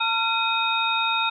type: tone cluster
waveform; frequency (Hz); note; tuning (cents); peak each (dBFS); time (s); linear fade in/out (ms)
sine; 902 / 1372 / 2516 / 3717; A5 / F6 / D#7 / A#7; +43 / -31 / +19 / -6; -26; 0-1.3; 10
effects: none